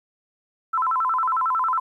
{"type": "tone with vibrato", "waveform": "sine", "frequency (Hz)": 1163, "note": "D6", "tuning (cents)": -17, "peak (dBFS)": -19, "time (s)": [0.73, 1.8], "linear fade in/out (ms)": 10, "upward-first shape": "square", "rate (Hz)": 11, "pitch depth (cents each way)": 230, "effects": ["10-bit"]}